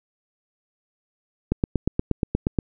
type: click train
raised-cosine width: 3 ms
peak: -7 dBFS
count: 10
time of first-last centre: 1.52-2.588 s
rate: 8.43 Hz
effects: none